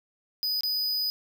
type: tone with dropouts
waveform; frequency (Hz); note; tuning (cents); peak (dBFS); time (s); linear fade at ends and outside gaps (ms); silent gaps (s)
square; 4978; D#8; 0; -26; 0.43-1.1; 0; 0.608-0.634
effects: none